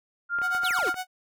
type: tone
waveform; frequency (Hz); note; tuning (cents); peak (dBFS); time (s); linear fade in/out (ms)
sine; 1400; F6; +4; -24; 0.29-0.96; 50
type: clicks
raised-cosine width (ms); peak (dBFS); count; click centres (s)
0.5; -24; 9; 0.387 / 0.417 / 0.549 / 0.635 / 0.708 / 0.788 / 0.83 / 0.871 / 0.943
type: tone with tremolo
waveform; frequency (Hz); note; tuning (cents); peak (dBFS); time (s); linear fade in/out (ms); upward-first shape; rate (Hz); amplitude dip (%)
sawtooth; 740; F#5; 0; -25; 0.41-1.07; 50; sine; 8.9; 90
type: exponential sweep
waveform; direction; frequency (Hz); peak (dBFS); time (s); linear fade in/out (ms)
square; down; 4520 to 300; -29; 0.64-0.9; 10
effects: none